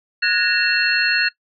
sine tone cluster, 1462 / 1676 / 1836 / 2705 / 4279 Hz, F#6 / G#6 / A#6 / E7 / C8, -21 / +15 / -27 / +44 / +38 cents, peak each -22 dBFS, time 0.22-1.29 s, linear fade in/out 10 ms, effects noise-tail reverb RT60 0.1 s tail -19 dB re dry

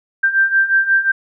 sine beating tone pair, 1572 / 1577.6 Hz, G6 / G6, +4 / +11 cents, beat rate 5.6 Hz, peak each -17 / -13 dBFS, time 0.23-1.12 s, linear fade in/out 10 ms, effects none

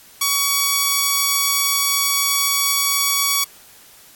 5% pulse tone, 1127 Hz, C#6, 28 cents sharp, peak -4 dBFS, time 0.21-3.44 s, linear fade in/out 5 ms, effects white hiss -46 dBFS RMS until 4.15 s + AAC 64 kbps

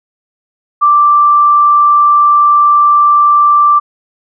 sine tone, 1174.7 Hz, D6, in tune, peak -4 dBFS, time 0.81-3.8 s, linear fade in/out 20 ms, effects none

